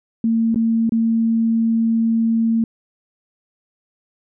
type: tone with dropouts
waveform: sine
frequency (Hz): 227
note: A#3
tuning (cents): -46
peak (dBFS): -14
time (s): 0.24-2.64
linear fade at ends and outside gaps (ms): 2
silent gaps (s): 0.545-0.558 / 0.894-0.921
effects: none